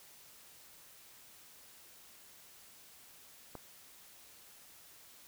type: click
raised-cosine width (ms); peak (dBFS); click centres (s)
1; -30; 3.553
effects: white hiss -58 dBFS RMS until 5.27 s